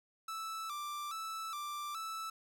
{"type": "tone with vibrato", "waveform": "45% pulse", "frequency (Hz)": 1244.5, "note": "D#6", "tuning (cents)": 0, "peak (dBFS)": -39, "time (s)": [0.28, 2.3], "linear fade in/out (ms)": 5, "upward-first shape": "square", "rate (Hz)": 1.2, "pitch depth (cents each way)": 94, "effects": []}